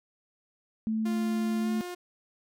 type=tone; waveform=sine; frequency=220 Hz; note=A3; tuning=in tune; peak=-26 dBFS; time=0.87-1.81 s; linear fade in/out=0 ms
type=tone with pitch glide; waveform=sawtooth; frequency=349.2 to 355.9 Hz; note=F4 to F4; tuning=0 to +33 cents; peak=-32 dBFS; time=1.05-1.95 s; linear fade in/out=10 ms; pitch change=+33 cents; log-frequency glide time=1.61-1.69 s
effects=none